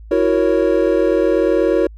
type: chord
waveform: triangle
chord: F# dominant seventh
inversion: third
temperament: equal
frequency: 329.6 / 370 / 466.2 / 554.4 Hz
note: E4 / F#4 / A#4 / C#5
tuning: 0 / 0 / 0 / 0 cents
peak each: -16 dBFS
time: 0.11-1.87 s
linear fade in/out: 5 ms
effects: added 54 Hz sine -34 dBFS peak until 1.97 s